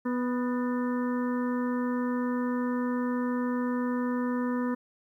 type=harmonic tone with a mistuned harmonic; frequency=246.9 Hz; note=B3; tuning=in tune; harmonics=1 / 2 / 4 / 5 / 6 / 7; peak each=-27 / -35 / -38 / -42 / -46 / -43 dBFS; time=0.05-4.75 s; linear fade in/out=10 ms; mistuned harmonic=7; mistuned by=+54 cents; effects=11-bit